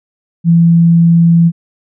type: tone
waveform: sine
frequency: 168.2 Hz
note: E3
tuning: 35 cents sharp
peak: -4 dBFS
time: 0.44-1.52 s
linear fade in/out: 50 ms
effects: none